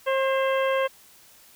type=harmonic tone with a mistuned harmonic; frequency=534 Hz; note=C5; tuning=35 cents sharp; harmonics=1 / 2 / 3 / 4 / 5 / 6; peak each=-22 / -28 / -32 / -34 / -36 / -38 dBFS; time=0.06-0.88 s; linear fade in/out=20 ms; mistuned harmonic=4; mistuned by=-50 cents; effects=white hiss -53 dBFS RMS until 1.55 s